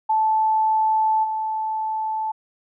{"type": "tone with level steps", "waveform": "sine", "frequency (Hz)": 874, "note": "A5", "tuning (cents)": -12, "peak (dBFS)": [-16, -22], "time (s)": [0.09, 2.32], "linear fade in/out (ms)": 10, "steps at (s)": 1.23, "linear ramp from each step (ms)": 20, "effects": []}